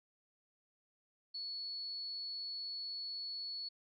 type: tone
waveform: sine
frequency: 4404 Hz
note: C#8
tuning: 12 cents flat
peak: -40 dBFS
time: 1.34-3.69 s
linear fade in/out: 10 ms
effects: none